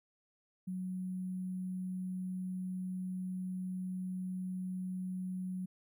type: tone with sample-and-hold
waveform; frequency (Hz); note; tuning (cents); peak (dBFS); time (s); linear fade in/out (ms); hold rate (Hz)
sine; 184.5; F#3; -5; -36; 0.67-5.66; 10; 11025
effects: none